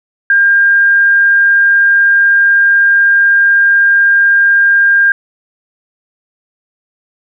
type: tone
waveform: sine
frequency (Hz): 1604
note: G6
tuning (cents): +39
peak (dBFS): -5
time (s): 0.3-5.12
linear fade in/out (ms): 2
effects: none